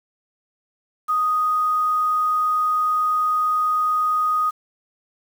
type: tone with quantisation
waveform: sine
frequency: 1244.5 Hz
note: D#6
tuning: in tune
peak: -17 dBFS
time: 1.08-4.51 s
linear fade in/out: 20 ms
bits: 7
effects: none